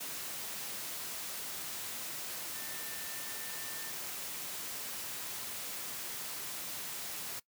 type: tone in noise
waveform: sine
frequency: 1793 Hz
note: A6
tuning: 32 cents sharp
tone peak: -50 dBFS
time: 2.54-3.91 s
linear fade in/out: 10 ms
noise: white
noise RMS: -41 dBFS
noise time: 0-7.4 s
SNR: -12 dB
effects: noise-tail reverb RT60 0.1 s tail -21 dB re dry + high-pass 100 Hz 12 dB/octave